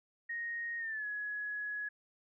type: tone with pitch glide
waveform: sine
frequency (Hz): 1867 to 1682.6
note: A#6 to G#6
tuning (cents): +2 to +22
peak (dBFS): -36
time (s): 0.29-1.89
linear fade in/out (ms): 10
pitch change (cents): -180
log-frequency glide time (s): 0.78-1.06
effects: none